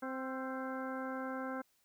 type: harmonic tone with a mistuned harmonic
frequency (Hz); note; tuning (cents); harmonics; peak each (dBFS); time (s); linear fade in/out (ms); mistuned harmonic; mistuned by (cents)
261.6; C4; 0; 1 / 2 / 3 / 4 / 5 / 6 / 8; -41 / -43 / -47 / -48 / -47 / -47 / -59; 0.02-1.62; 10; 5; +36
effects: white hiss -74 dBFS RMS until 1.84 s